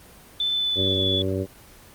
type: tone with pitch glide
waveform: sine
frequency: 3520 to 3436 Hz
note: A7 to A7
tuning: 0 to -42 cents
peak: -21 dBFS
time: 0.4-1.22 s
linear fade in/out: 2 ms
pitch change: -42 cents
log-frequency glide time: 0.53-1.05 s
type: harmonic tone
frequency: 95.3 Hz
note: G2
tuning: 48 cents flat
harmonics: 1 / 2 / 3 / 4 / 5 / 6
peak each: -27 / -32 / -30 / -28 / -33 / -32 dBFS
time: 0.75-1.47 s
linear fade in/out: 50 ms
effects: pink hiss -48 dBFS RMS until 1.94 s + Opus 24 kbps